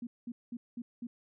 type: tone bursts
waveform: sine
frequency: 238.8 Hz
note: A#3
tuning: 42 cents sharp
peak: -37 dBFS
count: 5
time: 0.02-1.07 s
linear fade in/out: 5 ms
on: 50 ms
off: 200 ms
effects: none